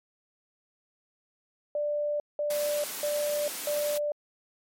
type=tone bursts; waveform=sine; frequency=590 Hz; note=D5; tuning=8 cents sharp; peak=-26 dBFS; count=4; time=1.75-4.12 s; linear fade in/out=2 ms; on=450 ms; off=190 ms
type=high-pass noise; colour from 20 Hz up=white; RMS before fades=-36 dBFS; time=2.5-3.98 s; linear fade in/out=5 ms; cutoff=170 Hz; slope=48 dB/octave
effects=MP3 64 kbps